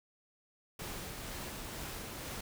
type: noise with tremolo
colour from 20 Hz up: pink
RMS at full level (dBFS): -42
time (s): 0.79-2.41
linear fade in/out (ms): 5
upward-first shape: sine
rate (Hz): 2.1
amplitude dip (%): 25
effects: none